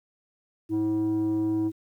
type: tone pair together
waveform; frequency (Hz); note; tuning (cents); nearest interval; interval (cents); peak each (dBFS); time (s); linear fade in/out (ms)
sine; 106.62 / 322.1; G#2 / E4; +46 / -40; octave + perfect fifth; 1914; -31 / -21; 0.69-1.72; 50
effects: tanh soft clip ceiling -21 dBFS + 10-bit